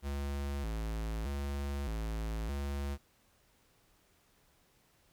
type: tone with vibrato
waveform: square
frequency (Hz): 62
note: B1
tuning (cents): +7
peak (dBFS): -35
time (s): 0.02-2.98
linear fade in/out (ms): 50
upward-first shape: square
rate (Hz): 0.81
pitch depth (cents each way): 220
effects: pink hiss -69 dBFS RMS until 5.12 s